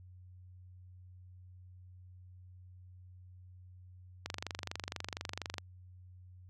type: click train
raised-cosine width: 0.2 ms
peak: -20 dBFS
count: 33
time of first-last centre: 4.26-5.582 s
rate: 24.2 Hz
effects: added 91 Hz sine -52 dBFS peak until 6.49 s